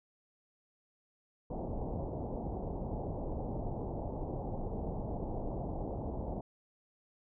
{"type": "low-pass noise", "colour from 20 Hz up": "pink", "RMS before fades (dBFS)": -38, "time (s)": [1.5, 6.41], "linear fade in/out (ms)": 5, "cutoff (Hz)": 850, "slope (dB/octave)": 48, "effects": []}